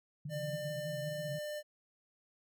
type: band-pass noise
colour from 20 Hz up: white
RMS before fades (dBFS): -43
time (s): 0.25-1.39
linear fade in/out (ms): 5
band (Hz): 140 to 160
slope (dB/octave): 96
type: tone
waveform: square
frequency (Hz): 598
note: D5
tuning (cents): +31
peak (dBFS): -39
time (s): 0.29-1.63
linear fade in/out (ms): 50
effects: none